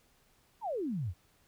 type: exponential sweep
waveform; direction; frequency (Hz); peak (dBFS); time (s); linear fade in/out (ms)
sine; down; 987.8 to 76; -32; 0.61-1.14; 50
effects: pink hiss -68 dBFS RMS until 1.47 s